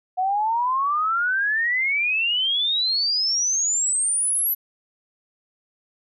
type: exponential sweep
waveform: sine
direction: up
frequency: 727 to 11990 Hz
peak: -19 dBFS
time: 0.17-4.55 s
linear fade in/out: 20 ms
effects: none